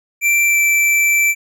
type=tone with pitch glide; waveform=square; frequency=2349 to 2333 Hz; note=D7 to D7; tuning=0 to -12 cents; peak=-12 dBFS; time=0.21-1.35 s; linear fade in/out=50 ms; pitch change=-12 cents; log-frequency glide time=0.46-0.58 s; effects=none